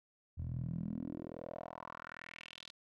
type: tone with band-pass filter sweep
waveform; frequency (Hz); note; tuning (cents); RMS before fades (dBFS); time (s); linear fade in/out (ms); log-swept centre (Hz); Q
10% pulse; 41.2; E1; 0; -44; 0.37-2.72; 20; 89 to 4200; 3.5
effects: none